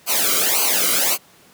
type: noise with flanger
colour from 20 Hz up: white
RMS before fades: -18 dBFS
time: 0.06-1.18 s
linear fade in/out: 50 ms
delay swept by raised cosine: 0.55 to 1.16 ms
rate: 1.8 Hz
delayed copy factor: -1
effects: pink hiss -50 dBFS RMS until 1.53 s + high-pass 150 Hz 12 dB/octave